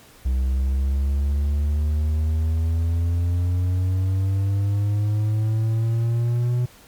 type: exponential sweep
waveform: triangle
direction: up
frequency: 63.5 to 123.47 Hz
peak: -16 dBFS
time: 0.25-6.66 s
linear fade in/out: 10 ms
effects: pink hiss -49 dBFS RMS until 6.87 s + MP3 96 kbps